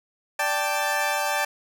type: chord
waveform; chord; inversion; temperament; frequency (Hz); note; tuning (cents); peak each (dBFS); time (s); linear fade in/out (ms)
20% pulse; D suspended fourth; none; equal; 587.3 / 784 / 880; D5 / G5 / A5; 0 / 0 / 0; -23 / -22 / -22; 0.39-1.45; 5
effects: none